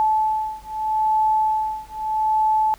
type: beating tone pair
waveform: sine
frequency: 867 / 867.8 Hz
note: A5 / A5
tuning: -26 / -24 cents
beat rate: 0.8 Hz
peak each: -21 dBFS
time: 0-2.74 s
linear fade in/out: 0 ms
effects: added 50 Hz sine -47 dBFS peak until 2.78 s + pink hiss -50 dBFS RMS until 2.78 s